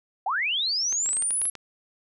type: linear sweep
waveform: sine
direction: up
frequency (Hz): 696 to 11175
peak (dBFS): -23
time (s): 0.26-1.5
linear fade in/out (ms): 5
type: clicks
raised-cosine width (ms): 0.2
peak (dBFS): -21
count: 10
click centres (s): 0.926 / 1.06 / 1.09 / 1.131 / 1.169 / 1.223 / 1.307 / 1.417 / 1.454 / 1.553
effects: none